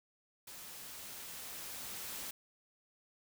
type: noise with level ramp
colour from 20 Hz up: white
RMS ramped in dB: -50 to -43 dBFS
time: 0.47-2.31 s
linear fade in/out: 5 ms
effects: none